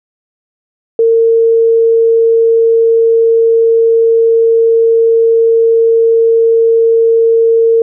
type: tone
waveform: sine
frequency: 456.2 Hz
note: A#4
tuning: 37 cents flat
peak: -5 dBFS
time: 0.99-7.82 s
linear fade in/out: 2 ms
effects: none